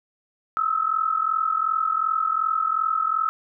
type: tone pair together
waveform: sine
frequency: 1275.8 / 1318.5 Hz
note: D#6 / E6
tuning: +43 / 0 cents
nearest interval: minor second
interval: 57 cents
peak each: -23 dBFS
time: 0.57-3.29 s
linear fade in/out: 0 ms
effects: none